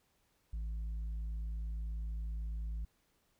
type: tone with tanh clipping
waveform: triangle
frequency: 54.6 Hz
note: A1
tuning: 13 cents flat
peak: -37 dBFS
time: 0.53-2.85 s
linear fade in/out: 5 ms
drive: 8 dB
effects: pink hiss -75 dBFS RMS until 3.39 s